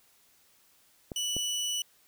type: clicks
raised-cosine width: 2 ms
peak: -23 dBFS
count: 2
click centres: 1.118 / 1.366 s
type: tone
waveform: 25% pulse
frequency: 2960 Hz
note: F#7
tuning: in tune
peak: -26 dBFS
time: 1.16-1.82 s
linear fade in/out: 2 ms
effects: white hiss -64 dBFS RMS until 2.07 s